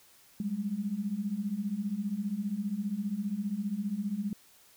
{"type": "beating tone pair", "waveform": "sine", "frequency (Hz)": [193.4, 208.4], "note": ["G3", "G#3"], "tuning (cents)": [-23, 6], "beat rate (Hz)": 15, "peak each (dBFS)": [-35, -32], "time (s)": [0.4, 4.33], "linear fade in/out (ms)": 2, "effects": ["white hiss -60 dBFS RMS until 4.76 s"]}